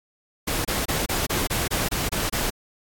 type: noise bursts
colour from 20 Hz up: pink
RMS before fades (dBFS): -25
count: 10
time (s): 0.47-2.504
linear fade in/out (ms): 10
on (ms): 180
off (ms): 26
effects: AAC 64 kbps